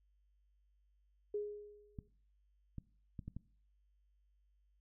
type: tone with exponential decay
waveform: sine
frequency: 415.3 Hz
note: G#4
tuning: in tune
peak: -34 dBFS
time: 1.34-2.08 s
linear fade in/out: 5 ms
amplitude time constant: 160 ms
type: clicks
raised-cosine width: 5 ms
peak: -32 dBFS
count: 5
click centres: 1.988 / 2.783 / 3.192 / 3.28 / 3.366 s
effects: noise-tail reverb RT60 0.5 s tail -20 dB re dry + added 50 Hz sine -70 dBFS peak until 4.8 s